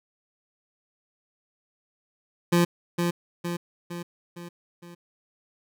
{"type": "tone with echo", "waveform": "25% pulse", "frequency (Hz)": 173, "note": "F3", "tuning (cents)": -16, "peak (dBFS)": -14, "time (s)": [2.52, 2.65], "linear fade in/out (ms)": 10, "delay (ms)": 460, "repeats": 5, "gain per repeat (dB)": -5, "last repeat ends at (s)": 4.95, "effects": []}